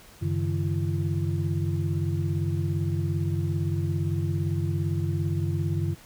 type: tone cluster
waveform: sine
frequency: 95.8 / 141.1 / 158.7 / 339 Hz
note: G2 / C#3 / D#3 / E4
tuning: -39 / +31 / +35 / +49 cents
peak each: -27 / -29 / -30 / -35 dBFS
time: 0.21-5.95 s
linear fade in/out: 20 ms
effects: pink hiss -51 dBFS RMS until 6.05 s